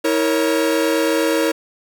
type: chord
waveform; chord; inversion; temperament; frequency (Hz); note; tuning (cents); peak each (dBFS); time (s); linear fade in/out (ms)
45% pulse; A# diminished; second; equal with one note detuned; 322.7 / 466.2 / 554.4; E4 / A#4 / C#5; -37 / 0 / 0; -19 / -20 / -21; 0.04-1.52; 10
effects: none